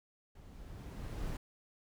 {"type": "noise with level ramp", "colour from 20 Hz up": "brown", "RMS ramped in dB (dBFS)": [-55, -37], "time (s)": [0.35, 1.37], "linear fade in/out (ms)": 5, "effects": []}